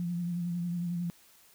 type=tone with vibrato; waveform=sine; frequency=173.8 Hz; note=F3; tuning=8 cents flat; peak=-30 dBFS; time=0-1.1 s; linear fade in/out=0 ms; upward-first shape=sine; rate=11 Hz; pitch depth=35 cents each way; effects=white hiss -60 dBFS RMS until 1.54 s